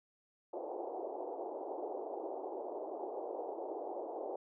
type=band-pass noise; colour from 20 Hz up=pink; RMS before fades=-42 dBFS; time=0.53-4.36 s; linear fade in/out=5 ms; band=340 to 840 Hz; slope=48 dB/octave; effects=none